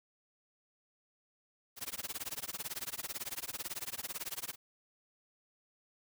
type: noise with tremolo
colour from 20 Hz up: white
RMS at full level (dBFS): -38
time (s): 1.76-4.56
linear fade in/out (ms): 50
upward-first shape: sine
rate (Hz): 18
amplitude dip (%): 100
effects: none